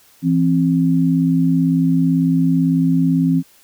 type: tone pair together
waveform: sine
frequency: 166.8 / 264.8 Hz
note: E3 / C4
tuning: +21 / +21 cents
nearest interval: minor sixth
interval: 800 cents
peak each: -15 dBFS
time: 0.22-3.43 s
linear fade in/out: 50 ms
effects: white hiss -51 dBFS RMS until 3.63 s